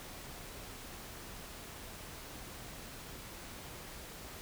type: silence
effects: pink hiss -48 dBFS RMS until 4.41 s